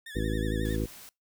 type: tone with vibrato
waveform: 30% pulse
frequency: 1764 Hz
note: A6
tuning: 4 cents sharp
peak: -38 dBFS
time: 0.06-0.76 s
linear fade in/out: 5 ms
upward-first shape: sine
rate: 11 Hz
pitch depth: 83 cents each way
type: harmonic tone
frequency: 53.8 Hz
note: A1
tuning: 38 cents flat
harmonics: 1 / 2 / 3 / 4 / 5 / 6 / 7 / 9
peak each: -31 / -34 / -38 / -36 / -36 / -36 / -37 / -38 dBFS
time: 0.15-0.86 s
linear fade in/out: 10 ms
type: noise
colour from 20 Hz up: white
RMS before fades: -48 dBFS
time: 0.65-1.09 s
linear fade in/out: 0 ms
effects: noise-tail reverb RT60 0.2 s tail -24 dB re dry